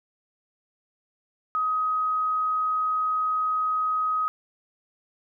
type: tone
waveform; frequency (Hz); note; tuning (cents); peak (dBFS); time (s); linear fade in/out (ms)
sine; 1260; D#6; +21; -22; 1.55-4.28; 0
effects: none